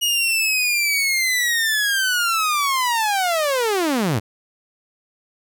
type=linear sweep; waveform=sawtooth; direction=down; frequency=2892 to 92.2 Hz; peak=-14 dBFS; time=0.01-4.2 s; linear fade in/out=20 ms; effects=none